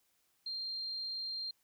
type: tone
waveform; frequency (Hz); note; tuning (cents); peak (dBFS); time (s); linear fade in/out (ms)
sine; 4186; C8; 0; -37; 0.46-1.51; 5
effects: white hiss -75 dBFS RMS until 1.63 s